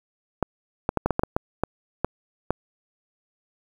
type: clicks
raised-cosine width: 1 ms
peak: -7 dBFS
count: 11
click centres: 0.427 / 0.891 / 0.973 / 1.06 / 1.107 / 1.194 / 1.235 / 1.365 / 1.636 / 2.046 / 2.506 s
effects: 7-bit